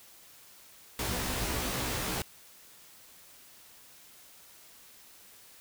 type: noise with comb filter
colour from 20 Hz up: pink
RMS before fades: -33 dBFS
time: 0.99-2.22 s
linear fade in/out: 2 ms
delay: 16 ms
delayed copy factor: +0.9
effects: white hiss -55 dBFS RMS until 5.6 s